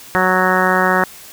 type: harmonic tone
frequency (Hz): 185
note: F#3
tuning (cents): 0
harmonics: 1 / 2 / 3 / 4 / 5 / 6 / 7 / 8 / 9 / 10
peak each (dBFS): -21 / -21 / -21 / -21 / -21 / -21 / -21 / -21 / -21 / -21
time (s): 0.15-1.04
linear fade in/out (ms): 0
effects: white hiss -38 dBFS RMS until 1.32 s